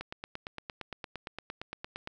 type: click train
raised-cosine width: 0.3 ms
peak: -22 dBFS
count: 19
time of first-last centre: 0.01-2.074 s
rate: 8.72 Hz
effects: none